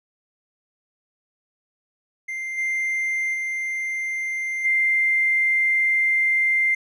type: tone with level steps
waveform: triangle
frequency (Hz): 2093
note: C7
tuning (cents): 0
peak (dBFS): -25 / -19 / -22 / -13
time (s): 2.28-6.75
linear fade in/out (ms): 10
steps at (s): 2.57 / 3.33 / 4.64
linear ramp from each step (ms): 20
effects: tanh soft clip ceiling -15 dBFS + resampled to 32000 Hz